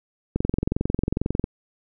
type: click train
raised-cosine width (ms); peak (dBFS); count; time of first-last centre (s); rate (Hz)
3; -9; 25; 0.36-1.441; 22.2
effects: none